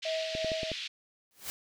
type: band-pass noise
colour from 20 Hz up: pink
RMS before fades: -39 dBFS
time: 0.02-0.88 s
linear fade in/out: 10 ms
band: 2500 to 4500 Hz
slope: 24 dB/octave
type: tone with tremolo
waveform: triangle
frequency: 641 Hz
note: E5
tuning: 49 cents flat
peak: -28 dBFS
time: 0.05-0.72 s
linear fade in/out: 5 ms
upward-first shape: sine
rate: 2.9 Hz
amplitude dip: 50%
type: clicks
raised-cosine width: 2 ms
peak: -24 dBFS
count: 5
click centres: 0.351 / 0.446 / 0.518 / 0.632 / 0.717 s
type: noise with exponential growth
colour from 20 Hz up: white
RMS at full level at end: -34 dBFS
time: 1.31-1.5 s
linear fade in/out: 0 ms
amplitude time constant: 40 ms
effects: none